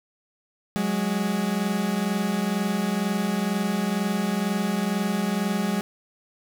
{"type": "tone pair together", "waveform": "40% pulse", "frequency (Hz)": [185, 207.1], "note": ["F#3", "G#3"], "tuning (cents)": [0, -5], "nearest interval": "major second", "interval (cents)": 195, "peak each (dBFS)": [-26, -24], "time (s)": [0.76, 5.81], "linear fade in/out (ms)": 0, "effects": []}